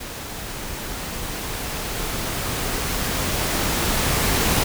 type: noise with level ramp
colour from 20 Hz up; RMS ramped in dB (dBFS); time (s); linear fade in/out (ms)
pink; -33 to -19; 0-4.64; 10
effects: none